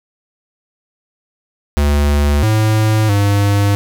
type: tone with pitch steps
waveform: square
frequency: 72.5 / 108.7 / 101.1 Hz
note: D2 / A2 / G#2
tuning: -22 / -21 / -46 cents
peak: -11 dBFS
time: 1.77-3.75 s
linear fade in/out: 0 ms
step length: 660 ms
effects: none